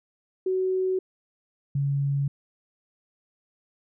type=tone pair in turn; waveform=sine; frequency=374.2 / 140.17 Hz; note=F#4 / C#3; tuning=+20 / +20 cents; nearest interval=octave + perfect fourth; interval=1700 cents; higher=first; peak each=-22 dBFS; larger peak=neither; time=0.46-0.99 / 1.75-2.28 s; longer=neither; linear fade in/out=5 ms; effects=none